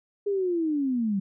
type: linear sweep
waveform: sine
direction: down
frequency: 412.7 to 188.1 Hz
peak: -23 dBFS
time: 0.26-1.2 s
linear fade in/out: 10 ms
effects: none